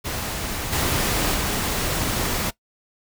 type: noise with level steps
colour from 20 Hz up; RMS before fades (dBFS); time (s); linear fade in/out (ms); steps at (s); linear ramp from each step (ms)
pink; -28 / -22 / -24; 0.04-2.51; 20; 0.72 / 1.34; 10
effects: noise-tail reverb RT60 0.1 s tail -19 dB re dry